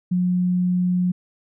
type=tone; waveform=sine; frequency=180 Hz; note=F#3; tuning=47 cents flat; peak=-17 dBFS; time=0.11-1.12 s; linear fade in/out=10 ms; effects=none